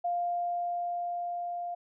sine tone with level ramp, 700 Hz, F5, 4 cents sharp, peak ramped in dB -27 to -33 dBFS, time 0.04-1.75 s, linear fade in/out 10 ms, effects none

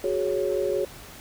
sine chord, F# suspended second, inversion none, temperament equal, 370 / 415.3 / 554.4 Hz, F#4 / G#4 / C#5, 0 / 0 / 0 cents, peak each -27 dBFS, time 0.04-0.85 s, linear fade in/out 2 ms, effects pink hiss -44 dBFS RMS until 1.2 s

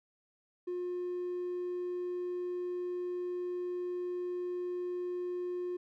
triangle tone, 357.2 Hz, F4, 39 cents sharp, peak -31 dBFS, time 0.67-5.77 s, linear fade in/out 10 ms, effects tanh soft clip ceiling -29 dBFS

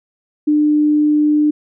sine tone, 299.6 Hz, D4, 35 cents sharp, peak -10 dBFS, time 0.47-1.51 s, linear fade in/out 10 ms, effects none

